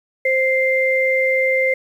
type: tone pair together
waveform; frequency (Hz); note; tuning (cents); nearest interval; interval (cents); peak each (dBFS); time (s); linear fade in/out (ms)
sine; 523.2 / 2093; C5 / C7; 0 / 0; 2 octaves; 2400; -17; 0.25-1.74; 5
effects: 8-bit